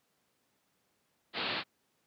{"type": "low-pass noise", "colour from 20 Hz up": "white", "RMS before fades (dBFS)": -35, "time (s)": [1.33, 1.64], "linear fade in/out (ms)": 50, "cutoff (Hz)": 4500, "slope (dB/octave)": 96, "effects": ["pink hiss -75 dBFS RMS until 2.06 s", "high-pass 150 Hz 12 dB/octave"]}